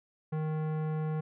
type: tone with tanh clipping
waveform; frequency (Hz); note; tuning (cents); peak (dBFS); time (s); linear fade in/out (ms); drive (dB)
sine; 155.56; D#3; 0; -32; 0.32-1.21; 10; 17
effects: none